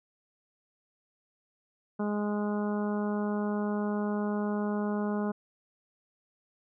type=harmonic tone; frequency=207.7 Hz; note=G#3; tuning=in tune; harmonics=1 / 2 / 3 / 4 / 5 / 6 / 7; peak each=-29 / -35 / -39 / -41 / -43 / -45 / -46 dBFS; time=1.99-5.32 s; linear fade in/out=10 ms; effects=none